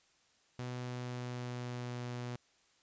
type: tone with pitch glide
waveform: sawtooth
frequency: 124.3 to 122.45 Hz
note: B2 to B2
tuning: +12 to -14 cents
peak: -35 dBFS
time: 0.59-2.36 s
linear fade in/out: 0 ms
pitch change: -26 cents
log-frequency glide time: 0.71-2.01 s
effects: white hiss -70 dBFS RMS until 2.82 s + resampled to 16000 Hz